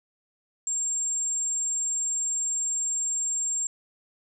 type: tone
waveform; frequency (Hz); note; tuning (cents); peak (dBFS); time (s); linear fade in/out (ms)
sine; 7430; A#8; -7; -25; 0.67-3.67; 2
effects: none